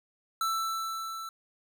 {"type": "tone with level ramp", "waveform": "square", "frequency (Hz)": 1327, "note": "E6", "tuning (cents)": 11, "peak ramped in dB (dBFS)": [-27, -38], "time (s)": [0.41, 1.29], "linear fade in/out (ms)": 2, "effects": []}